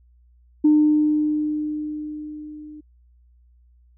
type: tone with level ramp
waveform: sine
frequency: 302.5 Hz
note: D#4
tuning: 49 cents flat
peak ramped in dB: -10 to -37 dBFS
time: 0.64-2.81 s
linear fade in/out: 10 ms
effects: tanh soft clip ceiling -7 dBFS + added 60 Hz sine -52 dBFS peak until 3.97 s